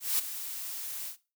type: noise with ADSR envelope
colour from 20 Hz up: blue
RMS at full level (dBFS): -26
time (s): 0-1.17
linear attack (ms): 190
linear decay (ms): 10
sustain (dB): -12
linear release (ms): 100
effects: noise-tail reverb RT60 0.3 s tail -18 dB re dry